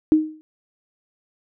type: tone with exponential decay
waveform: sine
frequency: 311.1 Hz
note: D#4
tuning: in tune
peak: -8 dBFS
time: 0.12-0.41 s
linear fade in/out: 0 ms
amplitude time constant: 62 ms
effects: none